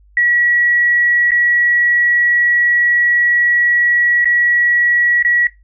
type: tone with dropouts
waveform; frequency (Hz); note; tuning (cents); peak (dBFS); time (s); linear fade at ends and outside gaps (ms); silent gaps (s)
sine; 1926; B6; -44; -10; 0.17-5.47; 2; 1.308-1.317 / 4.245-4.255 / 5.226-5.248
effects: noise-tail reverb RT60 0.2 s tail -18 dB re dry + added 50 Hz sine -45 dBFS peak until 5.63 s